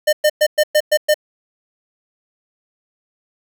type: tone bursts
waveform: square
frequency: 605 Hz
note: D#5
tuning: 49 cents flat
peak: -11 dBFS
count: 7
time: 0.07-1.143 s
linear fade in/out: 10 ms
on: 59 ms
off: 110 ms
effects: none